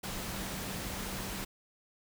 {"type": "tone in noise", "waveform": "sine", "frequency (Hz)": 192, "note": "G3", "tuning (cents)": -36, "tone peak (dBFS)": -45, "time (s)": [0.03, 1.45], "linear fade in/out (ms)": 10, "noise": "pink", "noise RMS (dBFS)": -39, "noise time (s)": [0.03, 1.45], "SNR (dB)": -9, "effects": []}